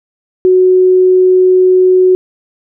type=tone; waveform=sine; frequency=369.4 Hz; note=F#4; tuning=3 cents flat; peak=-4 dBFS; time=0.45-2.15 s; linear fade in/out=0 ms; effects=none

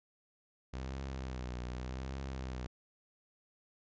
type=tone with vibrato; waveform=sawtooth; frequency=64 Hz; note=C2; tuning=38 cents flat; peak=-35 dBFS; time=0.73-2.67 s; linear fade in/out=10 ms; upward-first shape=triangle; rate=0.85 Hz; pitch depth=97 cents each way; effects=resampled to 16000 Hz

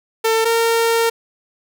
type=tone pair in turn; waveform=sawtooth; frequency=448.5 / 459.2 Hz; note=A4 / A#4; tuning=+33 / -26 cents; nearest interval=unison; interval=41 cents; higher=second; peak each=-10 dBFS; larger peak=neither; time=0.24-0.45 / 0.45-1.1 s; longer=second; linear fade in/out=10 ms; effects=none

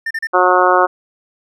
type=tone bursts; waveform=triangle; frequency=1800 Hz; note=A6; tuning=39 cents sharp; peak=-16 dBFS; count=3; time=0.06-0.271 s; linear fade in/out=5 ms; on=47 ms; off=35 ms
type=harmonic tone; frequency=181.7 Hz; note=F#3; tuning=31 cents flat; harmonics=2 / 3 / 4 / 5 / 6 / 7 / 8; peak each=-17 / -16 / -16 / -18 / -16 / -16 / -19 dBFS; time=0.33-0.87 s; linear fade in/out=20 ms
effects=none

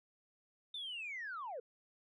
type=linear sweep; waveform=sine; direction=down; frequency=3620 to 445.5 Hz; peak=-40 dBFS; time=0.74-1.6 s; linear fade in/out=5 ms; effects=tanh soft clip ceiling -37 dBFS

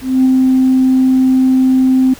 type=tone with ADSR envelope; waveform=sine; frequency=260 Hz; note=C4; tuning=11 cents flat; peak=-4 dBFS; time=0.01-2.14 s; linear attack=240 ms; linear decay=14 ms; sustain=-2 dB; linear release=9 ms; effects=tanh soft clip ceiling -3 dBFS + pink hiss -36 dBFS RMS until 2.19 s

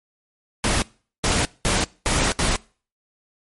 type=noise bursts at uneven times; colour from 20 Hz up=pink; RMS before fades=-20 dBFS; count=5; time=0.64-0.82 / 1.24-1.45 / 1.65-1.84 / 2.06-2.32 / 2.39-2.56 s; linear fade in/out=0 ms; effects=noise-tail reverb RT60 0.4 s tail -23 dB re dry + MP3 48 kbps

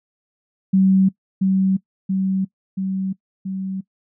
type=tone with echo; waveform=sine; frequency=190.8 Hz; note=G3; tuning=47 cents flat; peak=-11 dBFS; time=0.73-1.09 s; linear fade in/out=10 ms; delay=680 ms; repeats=4; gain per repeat=-3 dB; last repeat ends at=3.81 s; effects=noise-tail reverb RT60 0.1 s tail -21 dB re dry

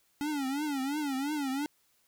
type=tone with vibrato; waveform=square; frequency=282.7 Hz; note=C#4; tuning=34 cents sharp; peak=-31 dBFS; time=0.21-1.66 s; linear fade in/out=0 ms; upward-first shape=triangle; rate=2.9 Hz; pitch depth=160 cents each way; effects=white hiss -70 dBFS RMS until 2.07 s

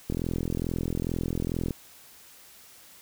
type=click train; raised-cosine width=3 ms; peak=-16 dBFS; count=69; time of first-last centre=0.1-1.708 s; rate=42.3 Hz; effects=white hiss -52 dBFS RMS until 3.01 s

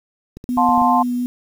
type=clicks; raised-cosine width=3 ms; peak=-21 dBFS; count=6; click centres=0.37 / 0.441 / 0.571 / 0.69 / 0.778 / 0.817 s
type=tone with vibrato; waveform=sine; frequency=246.9 Hz; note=B3; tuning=in tune; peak=-18 dBFS; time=0.49-1.26 s; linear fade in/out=0 ms; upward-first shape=sine; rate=2.7 Hz; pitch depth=14 cents each way
type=chord; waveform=sine; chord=F major; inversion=none; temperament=equal with one note detuned; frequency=714.8 / 880 / 1046.5 Hz; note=F5 / A5 / C6; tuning=+40 / 0 / 0 cents; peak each=-17 dBFS; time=0.57-1.03 s; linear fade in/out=10 ms
effects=7-bit

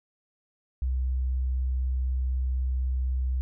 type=tone; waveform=sine; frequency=64 Hz; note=C2; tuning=38 cents flat; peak=-24 dBFS; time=0.82-3.41 s; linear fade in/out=0 ms; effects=none

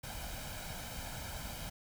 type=noise with comb filter; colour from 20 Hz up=pink; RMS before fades=-43 dBFS; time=0.03-1.7 s; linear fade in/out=10 ms; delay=1.3 ms; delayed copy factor=+0.65; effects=none

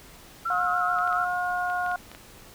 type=tone with vibrato; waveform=sine; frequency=1318.5 Hz; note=E6; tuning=in tune; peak=-25 dBFS; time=0.45-1.25 s; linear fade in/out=10 ms; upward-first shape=sine; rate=6.9 Hz; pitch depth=66 cents each way
type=harmonic tone; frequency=358.5 Hz; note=F4; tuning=45 cents sharp; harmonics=2 / 3 / 4; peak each=-27 / -34 / -29 dBFS; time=0.5-1.96 s; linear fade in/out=2 ms
type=clicks; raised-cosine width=0.3 ms; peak=-26 dBFS; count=8; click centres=0.987 / 1.075 / 1.127 / 1.7 / 1.863 / 1.915 / 2.116 / 2.149 s
effects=pink hiss -49 dBFS RMS until 2.54 s

